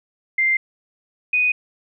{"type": "tone pair in turn", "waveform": "sine", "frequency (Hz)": [2093, 2487], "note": ["C7", "D#7"], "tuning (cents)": [0, -1], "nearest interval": "minor third", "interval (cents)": 299, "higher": "second", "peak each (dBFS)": -15, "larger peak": "neither", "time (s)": [[0.38, 0.57], [1.33, 1.52]], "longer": "neither", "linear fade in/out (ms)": 5, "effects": []}